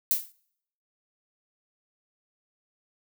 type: noise with exponential decay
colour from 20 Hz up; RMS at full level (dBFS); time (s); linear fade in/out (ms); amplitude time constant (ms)
violet; -20; 0.11-0.32; 1; 45
effects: noise-tail reverb RT60 0.7 s tail -25 dB re dry